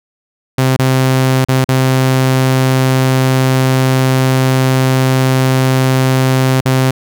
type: tone with dropouts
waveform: sawtooth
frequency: 130.81 Hz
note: C3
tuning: in tune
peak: -5 dBFS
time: 0.58-6.91 s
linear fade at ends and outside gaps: 5 ms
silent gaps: 0.765-0.79 / 1.448-1.485 / 1.645-1.687 / 6.608-6.655 s
effects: none